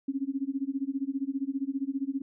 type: tone with tremolo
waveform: sine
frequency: 273 Hz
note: C#4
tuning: 26 cents flat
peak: -25 dBFS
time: 0.08-2.22 s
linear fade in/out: 5 ms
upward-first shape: sine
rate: 15 Hz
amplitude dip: 95%
effects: none